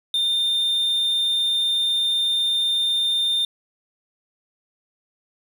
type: tone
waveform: triangle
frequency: 3614 Hz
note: A7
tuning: 46 cents sharp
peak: -17 dBFS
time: 0.14-3.45 s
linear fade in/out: 2 ms
effects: 8-bit